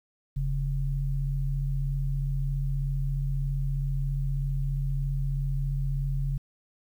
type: tone pair together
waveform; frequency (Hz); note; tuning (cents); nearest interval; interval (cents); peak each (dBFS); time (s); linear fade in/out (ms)
sine; 40.97 / 137.8; E1 / C#3; -10 / -10; octave + major sixth; 2100; -28; 0.36-6.38; 10
effects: 10-bit